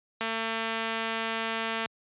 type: click train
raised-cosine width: 0.3 ms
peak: -15 dBFS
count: 372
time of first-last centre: 0.21-1.859 s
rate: 225 Hz
effects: high-pass 100 Hz 12 dB/octave + resampled to 8000 Hz